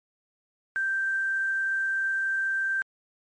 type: tone with quantisation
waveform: sine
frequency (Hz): 1568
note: G6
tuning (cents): 0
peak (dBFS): -24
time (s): 0.76-2.82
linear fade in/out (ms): 0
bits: 8
effects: MP3 32 kbps